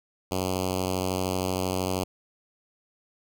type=tone with notch filter; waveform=5% pulse; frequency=92.9 Hz; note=F#2; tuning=7 cents sharp; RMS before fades=-28 dBFS; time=0.31-2.04 s; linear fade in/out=5 ms; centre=1600 Hz; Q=0.69; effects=none